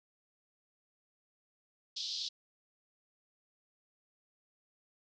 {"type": "band-pass noise", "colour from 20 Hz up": "white", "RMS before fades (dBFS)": -39, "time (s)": [1.96, 2.29], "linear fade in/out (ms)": 10, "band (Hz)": [3400, 5200], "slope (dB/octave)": 48, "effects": []}